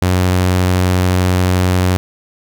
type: tone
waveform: sawtooth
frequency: 91.4 Hz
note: F#2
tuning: 21 cents flat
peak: -7 dBFS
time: 0.02-1.97 s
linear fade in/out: 0 ms
effects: none